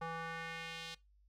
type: tone with band-pass filter sweep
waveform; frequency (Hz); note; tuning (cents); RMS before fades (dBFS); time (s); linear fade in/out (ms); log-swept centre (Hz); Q
square; 164.81; E3; 0; -44; 0.01-0.95; 10; 1000 to 3800; 1.6
effects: noise-tail reverb RT60 0.2 s tail -21 dB re dry + added 50 Hz sine -65 dBFS peak until 1.28 s